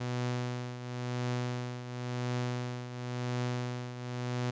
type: tone with tremolo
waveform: sawtooth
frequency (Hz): 123.47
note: B2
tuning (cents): 0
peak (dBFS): -26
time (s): 0-4.51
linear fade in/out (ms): 10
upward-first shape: triangle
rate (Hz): 0.95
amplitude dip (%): 70
effects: resampled to 16000 Hz